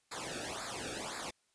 pink noise with flanger, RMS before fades -41 dBFS, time 0.11-1.31 s, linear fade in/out 10 ms, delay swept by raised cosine 0.33 to 1 ms, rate 1.9 Hz, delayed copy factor -0.95, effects white hiss -75 dBFS RMS until 1.54 s + resampled to 22050 Hz

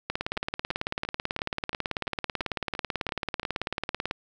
two click trains, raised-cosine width 0.3 ms, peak -12 / -18 dBFS, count 74 / 10, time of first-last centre 0.1-4.111 / 0.37-3.431 s, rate 18.2 / 2.94 Hz, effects none

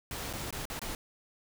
pink noise with dropouts, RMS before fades -38 dBFS, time 0.11-0.95 s, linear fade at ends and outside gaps 1 ms, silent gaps 0.329-0.335 / 0.507-0.526 / 0.654-0.7 / 0.793-0.816 s, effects none

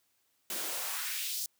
white noise with high-pass filter sweep, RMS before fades -36 dBFS, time 0.5-1.46 s, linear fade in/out 2 ms, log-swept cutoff 210 to 5900 Hz, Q 1.6, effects white hiss -74 dBFS RMS until 1.59 s + high-pass 60 Hz 12 dB/octave

